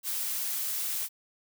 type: noise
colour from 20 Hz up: blue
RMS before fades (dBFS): -32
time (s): 0.03-1.09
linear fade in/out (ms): 50
effects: none